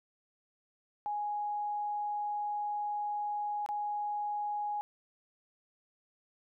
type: tone with dropouts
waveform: sine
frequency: 830.6 Hz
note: G#5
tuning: in tune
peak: -32 dBFS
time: 1.06-4.81 s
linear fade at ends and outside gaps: 0 ms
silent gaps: 3.662-3.689 s
effects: none